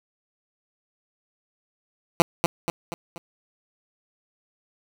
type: tone with echo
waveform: 10% pulse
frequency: 169.5 Hz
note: E3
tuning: 49 cents sharp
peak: -4 dBFS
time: 2.2-2.22 s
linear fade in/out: 0 ms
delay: 240 ms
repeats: 4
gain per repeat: -6 dB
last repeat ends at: 3.18 s
effects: none